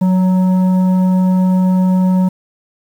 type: tone with frequency modulation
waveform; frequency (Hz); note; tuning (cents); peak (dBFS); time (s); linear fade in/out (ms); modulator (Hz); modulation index
sine; 184.3; F#3; -7; -8; 0.01-2.29; 10; 745; 0.28
effects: tanh soft clip ceiling -5 dBFS + 7-bit